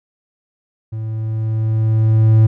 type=tone with level ramp; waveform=triangle; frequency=110.3 Hz; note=A2; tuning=5 cents sharp; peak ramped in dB=-20 to -4 dBFS; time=0.92-2.47 s; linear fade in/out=10 ms; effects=none